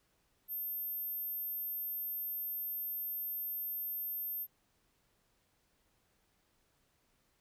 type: tone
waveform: sine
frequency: 13290 Hz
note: G#9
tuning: in tune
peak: -34 dBFS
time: 0.48-4.47 s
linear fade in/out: 50 ms
effects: tanh soft clip ceiling -35 dBFS + pink hiss -75 dBFS RMS until 7.4 s